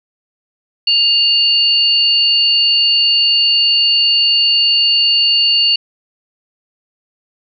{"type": "tone pair together", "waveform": "sine", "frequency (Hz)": [2813, 4465], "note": ["F7", "C#8"], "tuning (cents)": [12, 12], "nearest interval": "minor sixth", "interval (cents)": 800, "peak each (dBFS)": -12, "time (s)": [0.87, 5.76], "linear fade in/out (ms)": 5, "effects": []}